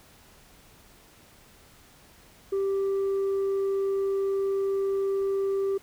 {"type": "tone", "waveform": "sine", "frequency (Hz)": 391.5, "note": "G4", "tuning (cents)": -2, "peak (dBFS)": -21, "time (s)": [2.52, 5.78], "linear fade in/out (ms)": 10, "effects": ["tanh soft clip ceiling -23 dBFS", "pink hiss -55 dBFS RMS until 5.82 s"]}